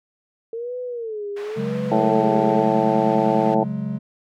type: tone with vibrato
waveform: sine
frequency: 450 Hz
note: A4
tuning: 39 cents sharp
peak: -26 dBFS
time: 0.53-2.62 s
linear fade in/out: 2 ms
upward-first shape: sine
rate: 0.94 Hz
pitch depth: 180 cents each way
type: band-pass noise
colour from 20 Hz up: white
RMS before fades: -41 dBFS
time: 1.36-3.55 s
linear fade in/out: 10 ms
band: 420 to 1900 Hz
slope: 12 dB/octave
type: chord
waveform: triangle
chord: C# suspended fourth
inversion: none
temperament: equal with one note detuned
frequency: 138.59 / 185 / 210.1 Hz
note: C#3 / F#3 / G#3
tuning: 0 / 0 / +20 cents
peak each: -27 / -27 / -24 dBFS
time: 1.56-3.99 s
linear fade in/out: 20 ms
type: harmonic tone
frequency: 110 Hz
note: A2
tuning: in tune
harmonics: 2 / 3 / 4 / 5 / 6 / 7 / 8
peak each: -24 / -24 / -24 / -24 / -24 / -24 / -24 dBFS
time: 1.91-3.64 s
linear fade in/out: 10 ms
effects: none